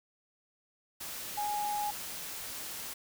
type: tone in noise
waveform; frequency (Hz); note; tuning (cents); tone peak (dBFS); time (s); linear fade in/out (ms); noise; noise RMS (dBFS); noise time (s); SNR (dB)
sine; 830; G#5; -1; -31; 1.37-1.91; 10; white; -41; 1-2.94; +7
effects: none